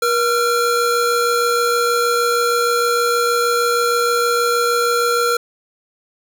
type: tone pair together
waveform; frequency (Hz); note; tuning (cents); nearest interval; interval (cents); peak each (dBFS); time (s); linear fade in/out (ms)
square; 477.8 / 1367; A#4 / F6; +43 / -37; octave + tritone; 1820; -18; 0.02-5.37; 5
effects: none